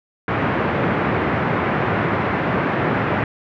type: band-pass noise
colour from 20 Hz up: pink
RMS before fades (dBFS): -20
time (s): 0.28-3.24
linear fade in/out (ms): 2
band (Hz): 100 to 2100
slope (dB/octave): 24
effects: none